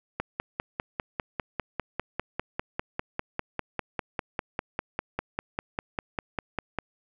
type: click train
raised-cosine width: 0.5 ms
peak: -13 dBFS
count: 34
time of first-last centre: 0.2-6.787 s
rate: 5.01 Hz
effects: none